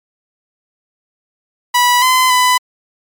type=tone with pitch steps; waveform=sawtooth; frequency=980 / 1023 / 1000 Hz; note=B5 / C6 / B5; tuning=-14 / -39 / +21 cents; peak=-5 dBFS; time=1.74-2.58 s; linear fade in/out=10 ms; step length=280 ms; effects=MP3 96 kbps